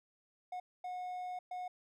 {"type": "tone bursts at uneven times", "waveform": "triangle", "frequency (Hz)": 727, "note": "F#5", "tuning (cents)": -31, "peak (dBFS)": -37, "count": 3, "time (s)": [[0.52, 0.6], [0.84, 1.39], [1.51, 1.68]], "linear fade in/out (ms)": 5, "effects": []}